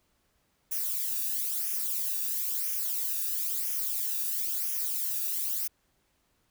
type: noise with flanger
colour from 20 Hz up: violet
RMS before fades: -31 dBFS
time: 0.71-5.68 s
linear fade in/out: 10 ms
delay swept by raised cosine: 0.24 to 0.97 ms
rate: 1 Hz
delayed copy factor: -0.65
effects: pink hiss -72 dBFS RMS until 6.5 s